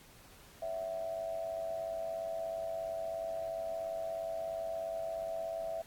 sine tone with amplitude modulation, 659.3 Hz, E5, in tune, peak -32 dBFS, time 0.62-5.82 s, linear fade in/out 5 ms, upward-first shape sine, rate 97 Hz, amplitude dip 70%, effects pink hiss -58 dBFS RMS until 5.86 s + AAC 64 kbps

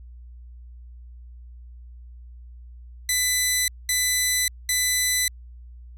10% pulse tone bursts, 2000 Hz, B6, 21 cents sharp, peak -11 dBFS, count 3, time 3.09-5.28 s, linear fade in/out 2 ms, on 590 ms, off 210 ms, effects added 60 Hz sine -40 dBFS peak until 5.97 s

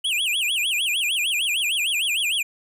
square tone with vibrato, 2836 Hz, F7, 26 cents sharp, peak -21 dBFS, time 0.04-2.43 s, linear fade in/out 10 ms, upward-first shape sine, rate 6.6 Hz, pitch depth 300 cents each way, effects resampled to 32000 Hz

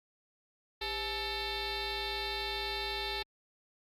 sine tone with frequency modulation, 2228 Hz, C#7, 8 cents sharp, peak -31 dBFS, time 0.81-3.23 s, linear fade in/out 10 ms, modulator 457 Hz, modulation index 4.7, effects tanh soft clip ceiling -32 dBFS + Opus 48 kbps

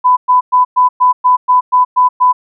sine tone bursts, 1000 Hz, B5, 21 cents sharp, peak -5 dBFS, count 10, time 0.04-2.33 s, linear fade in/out 20 ms, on 130 ms, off 110 ms, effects none

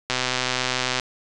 click train, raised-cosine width 0.2 ms, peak -5 dBFS, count 115, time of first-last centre 0.1-0.998 s, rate 127 Hz, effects resampled to 22050 Hz

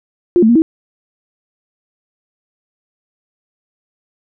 sine tone with pitch steps, 350.9 / 221.2 / 236.7 / 322.1 Hz, F4 / A3 / A#3 / E4, +8 / +9 / +27 / -40 cents, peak -6 dBFS, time 0.36-0.62 s, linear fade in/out 0 ms, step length 65 ms, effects none

